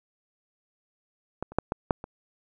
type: clicks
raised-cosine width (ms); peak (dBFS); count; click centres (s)
1; -17 / -29 / -8 / -13 / -7 / -23; 6; 1.426 / 1.52 / 1.586 / 1.721 / 1.908 / 2.041
effects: none